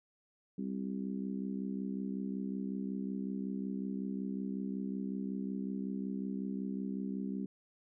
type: harmonic tone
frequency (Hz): 65.41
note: C2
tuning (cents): 0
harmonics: 3 / 4 / 5 / 6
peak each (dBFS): -37 / -40 / -47 / -49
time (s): 0.58-7.46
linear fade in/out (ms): 5
effects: none